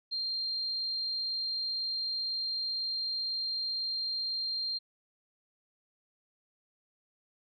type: tone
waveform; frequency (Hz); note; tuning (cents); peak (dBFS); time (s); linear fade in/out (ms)
sine; 4186; C8; 0; -31; 0.11-4.79; 20
effects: none